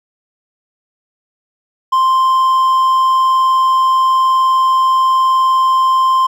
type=tone; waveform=triangle; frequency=1046.5 Hz; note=C6; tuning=in tune; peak=-7 dBFS; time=1.92-6.27 s; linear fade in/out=10 ms; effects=none